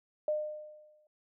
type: tone with exponential decay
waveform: sine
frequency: 607 Hz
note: D#5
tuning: 43 cents flat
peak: -26 dBFS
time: 0.28-1.07 s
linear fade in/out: 2 ms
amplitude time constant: 170 ms
effects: none